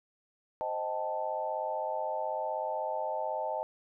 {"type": "chord", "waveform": "sine", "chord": "A half-diminished seventh", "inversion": "first", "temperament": "equal", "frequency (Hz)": [523.3, 622.3, 784, 880], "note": ["C5", "Eb5", "G5", "A5"], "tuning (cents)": [0, 0, 0, 0], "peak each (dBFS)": [-39, -35, -39, -35], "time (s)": [0.61, 3.63], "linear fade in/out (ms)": 0, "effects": []}